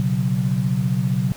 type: chord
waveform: sine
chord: B suspended second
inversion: none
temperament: equal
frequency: 123.47 / 138.59 / 185 Hz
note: B2 / C#3 / F#3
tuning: 0 / 0 / 0 cents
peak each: -22 dBFS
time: 0-1.32 s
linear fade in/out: 0 ms
effects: pink hiss -41 dBFS RMS until 1.36 s